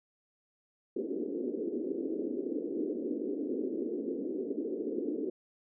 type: band-pass noise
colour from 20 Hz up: pink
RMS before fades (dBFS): -35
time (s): 0.96-5.3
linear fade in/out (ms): 5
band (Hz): 250 to 450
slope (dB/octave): 48
effects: none